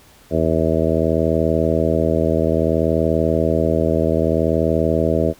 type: harmonic tone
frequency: 80.6 Hz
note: E2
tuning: 38 cents flat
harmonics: 1 / 2 / 3 / 4 / 5 / 6 / 7 / 8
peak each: -23 / -23 / -23 / -23 / -23 / -23 / -23 / -23 dBFS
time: 0.3-5.34 s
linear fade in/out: 50 ms
effects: pink hiss -49 dBFS RMS until 5.39 s